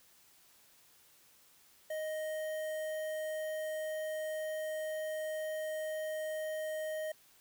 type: tone with notch filter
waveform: square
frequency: 623 Hz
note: D#5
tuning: 2 cents sharp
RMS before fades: -38 dBFS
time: 1.9-7.12 s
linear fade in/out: 5 ms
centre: 4600 Hz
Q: 0.77
effects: white hiss -64 dBFS RMS until 7.4 s